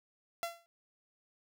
sawtooth tone with exponential decay, 680 Hz, F5, 46 cents flat, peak -28 dBFS, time 0.43-0.66 s, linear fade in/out 0 ms, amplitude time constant 48 ms, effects none

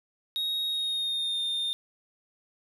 triangle tone with pitch glide, 3762 to 3636 Hz, A#7 to A#7, +15 to -44 cents, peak -26 dBFS, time 0.36-1.73 s, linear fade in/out 0 ms, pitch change -59 cents, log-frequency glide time 0.68-1.41 s, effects 10-bit

